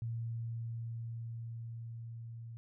sine tone with level ramp, 115.4 Hz, A#2, 17 cents flat, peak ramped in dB -35 to -44 dBFS, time 0.02-2.57 s, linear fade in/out 0 ms, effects none

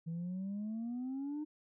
sine exponential sweep, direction up, 161.9 to 307.2 Hz, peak -35 dBFS, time 0.06-1.45 s, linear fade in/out 20 ms, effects tanh soft clip ceiling -35 dBFS

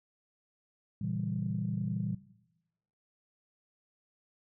sine chord, A# diminished seventh, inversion none, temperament equal, 116.54 / 138.59 / 164.81 / 196 Hz, A#2 / C#3 / E3 / G3, 0 / 0 / 0 / 0 cents, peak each -36 / -40 / -36 / -36 dBFS, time 1.01-2.15 s, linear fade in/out 5 ms, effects noise-tail reverb RT60 0.9 s tail -17 dB re dry + tanh soft clip ceiling -21 dBFS

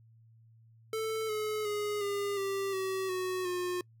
square tone with pitch steps, 441.2 / 428.4 / 416 / 403.9 / 392.2 / 380.8 / 369.7 / 359 Hz, A4 / A4 / G#4 / G#4 / G4 / F#4 / F#4 / F4, +5 / -46 / +3 / -48 / +1 / +50 / -1 / +48 cents, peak -32 dBFS, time 0.93-3.81 s, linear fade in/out 2 ms, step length 360 ms, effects noise-tail reverb RT60 0.1 s tail -25 dB re dry + added 113 Hz sine -57 dBFS peak until 4 s

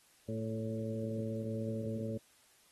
harmonic tone with a mistuned harmonic, 111.5 Hz, A2, 23 cents sharp, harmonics 1 / 2 / 3 / 4 / 5, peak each -39 / -39 / -46 / -43 / -43 dBFS, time 0.28-2.18 s, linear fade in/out 10 ms, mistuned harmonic 4, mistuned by -20 cents, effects white hiss -66 dBFS RMS until 2.71 s + AAC 32 kbps

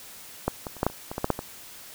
clicks, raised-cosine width 1 ms, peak -9 / -18 / -28 / -9 / -7 / -27 / -19 / -15 / -9 / -7 / -17 dBFS, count 11, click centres 0.48 / 0.668 / 0.767 / 0.831 / 0.866 / 0.9 / 1.115 / 1.181 / 1.244 / 1.303 / 1.391 s, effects white hiss -45 dBFS RMS until 1.94 s

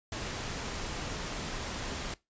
pink noise, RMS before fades -37 dBFS, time 0.12-2.14 s, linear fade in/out 2 ms, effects noise-tail reverb RT60 0.2 s tail -20 dB re dry + resampled to 16000 Hz

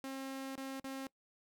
sawtooth tone with dropouts, 268.2 Hz, C4, 43 cents sharp, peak -37 dBFS, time 0.04-1.07 s, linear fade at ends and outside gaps 1 ms, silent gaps 0.556-0.578 / 0.799-0.843 s, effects noise-tail reverb RT60 0.1 s tail -22 dB re dry

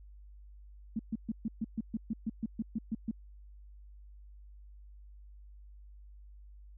sine tone bursts, 221.8 Hz, A3, 14 cents sharp, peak -30 dBFS, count 14, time 0.96-3.112 s, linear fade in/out 5 ms, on 33 ms, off 130 ms, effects added 50 Hz sine -50 dBFS peak until 6.77 s

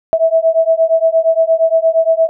sine beating tone pair, 648 / 656.6 Hz, E5 / E5, -30 / -7 cents, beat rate 8.6 Hz, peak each -12 dBFS, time 0.13-2.29 s, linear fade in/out 0 ms, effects none

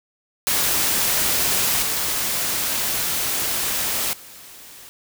white noise with level steps, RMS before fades -20 / -23 / -42 dBFS, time 0.47-4.89 s, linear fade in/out 0 ms, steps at 1.82 / 4.13 s, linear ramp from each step 2 ms, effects none

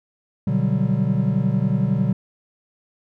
triangle chord, G major seventh, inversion first, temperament equal, 123.47 / 146.83 / 185 / 196 Hz, B2 / D3 / F#3 / G3, 0 / 0 / 0 / 0 cents, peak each -21 dBFS, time 0.47-2.13 s, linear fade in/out 5 ms, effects none

